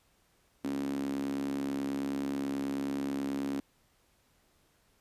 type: tone with high-pass filter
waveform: sawtooth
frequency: 69.3 Hz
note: C#2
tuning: in tune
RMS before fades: -34 dBFS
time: 0.64-3.6 s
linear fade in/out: 0 ms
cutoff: 260 Hz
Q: 8
effects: pink hiss -69 dBFS RMS until 5 s + resampled to 32000 Hz